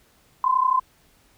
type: tone pair together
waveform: sine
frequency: 1014.4 / 1046.5 Hz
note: B5 / C6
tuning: +46 / 0 cents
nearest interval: minor second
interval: 54 cents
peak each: -20 dBFS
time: 0.44-0.8 s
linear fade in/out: 2 ms
effects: pink hiss -59 dBFS RMS until 1.37 s